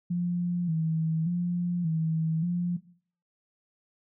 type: tone with vibrato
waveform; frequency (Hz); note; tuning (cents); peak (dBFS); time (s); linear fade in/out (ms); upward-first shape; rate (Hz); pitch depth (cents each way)
sine; 167.9; E3; +32; -25; 0.1-2.77; 10; square; 0.86; 76
effects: noise-tail reverb RT60 0.5 s tail -17 dB re dry

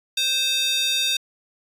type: tone with high-pass filter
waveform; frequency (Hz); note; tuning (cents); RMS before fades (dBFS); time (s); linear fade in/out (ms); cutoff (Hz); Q
square; 523.3; C5; 0; -22; 0.17-1.17; 5; 3400; 4.1
effects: resampled to 32000 Hz

